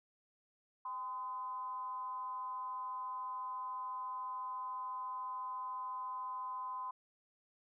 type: tone with frequency modulation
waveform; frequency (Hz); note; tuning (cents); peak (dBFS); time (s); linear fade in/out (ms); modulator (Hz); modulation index
sine; 1020; C6; -44; -39; 0.85-6.91; 5; 226; 0.39
effects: none